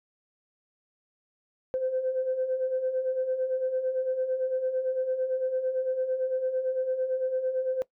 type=beating tone pair; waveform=sine; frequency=510 / 518.9 Hz; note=C5 / C5; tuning=-44 / -14 cents; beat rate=8.9 Hz; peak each=-33 / -26 dBFS; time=1.74-7.82 s; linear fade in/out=0 ms; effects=noise-tail reverb RT60 0.1 s tail -20 dB re dry + tanh soft clip ceiling -19 dBFS